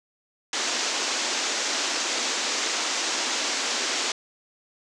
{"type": "band-pass noise", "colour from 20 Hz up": "white", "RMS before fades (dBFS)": -27, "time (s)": [0.53, 4.12], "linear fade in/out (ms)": 2, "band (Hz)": [240, 7200], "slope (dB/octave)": 48, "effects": []}